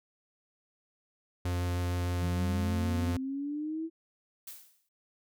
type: tone with vibrato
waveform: 45% pulse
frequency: 88.6 Hz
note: F2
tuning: 25 cents sharp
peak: -29 dBFS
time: 1.45-3.17 s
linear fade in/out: 5 ms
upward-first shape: sine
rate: 6.5 Hz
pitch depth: 8 cents each way
type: linear sweep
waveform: sine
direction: up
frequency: 164.81 to 329.6 Hz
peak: -32 dBFS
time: 2.2-3.9 s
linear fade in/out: 50 ms
type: noise with exponential decay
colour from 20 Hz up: blue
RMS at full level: -41 dBFS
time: 4.47-4.89 s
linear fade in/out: 5 ms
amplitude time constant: 90 ms
effects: none